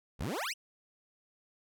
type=exponential sweep; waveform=20% pulse; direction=up; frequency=51.6 to 3143 Hz; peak=-29 dBFS; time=0.19-0.54 s; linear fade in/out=20 ms; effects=none